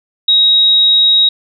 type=tone; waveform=sine; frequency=3798 Hz; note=A#7; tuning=32 cents sharp; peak=-6 dBFS; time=0.28-1.29 s; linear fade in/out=5 ms; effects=none